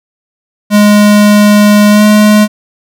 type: tone with pitch glide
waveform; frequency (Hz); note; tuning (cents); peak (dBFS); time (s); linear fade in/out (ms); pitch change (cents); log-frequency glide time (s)
square; 207.7 to 210.8; G#3 to G#3; 0 to +26; -3; 0.7-2.48; 50; +26; 1.9-2.04
effects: none